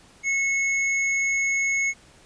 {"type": "tone with hard clipping", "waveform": "sine", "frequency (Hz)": 2189, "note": "C#7", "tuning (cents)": -22, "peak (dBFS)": -22, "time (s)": [0.23, 1.94], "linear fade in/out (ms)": 50, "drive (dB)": 17, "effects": ["pink hiss -53 dBFS RMS until 2.25 s", "resampled to 22050 Hz"]}